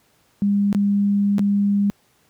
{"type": "tone with dropouts", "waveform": "sine", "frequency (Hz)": 201.8, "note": "G#3", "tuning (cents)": -49, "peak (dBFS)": -15, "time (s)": [0.42, 1.9], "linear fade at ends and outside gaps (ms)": 0, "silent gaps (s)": [[0.728, 0.748], [1.383, 1.393]], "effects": ["pink hiss -60 dBFS RMS until 2.29 s", "high-pass 80 Hz 12 dB/octave"]}